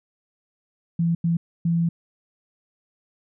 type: tone bursts at uneven times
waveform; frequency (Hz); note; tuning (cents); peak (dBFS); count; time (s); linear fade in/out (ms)
sine; 168.2; E3; +35; -18; 3; 0.99-1.15 / 1.24-1.37 / 1.65-1.89; 5
effects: none